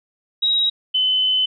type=tone pair in turn; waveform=sine; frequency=3821 / 3033 Hz; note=A#7 / F#7; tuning=+42 / +42 cents; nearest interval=major third; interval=400 cents; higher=first; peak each=-15 dBFS; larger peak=neither; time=0.42-0.7 / 0.94-1.46 s; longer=second; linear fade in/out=10 ms; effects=none